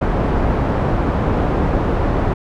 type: low-pass noise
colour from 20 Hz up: pink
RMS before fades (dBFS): -17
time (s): 0.01-2.34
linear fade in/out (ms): 10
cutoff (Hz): 960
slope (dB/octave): 12
effects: none